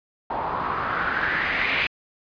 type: noise with low-pass filter sweep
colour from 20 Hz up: white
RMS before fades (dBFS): -25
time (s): 0.3-1.87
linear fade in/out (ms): 5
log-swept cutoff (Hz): 870 to 2500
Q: 3.8
effects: resampled to 11025 Hz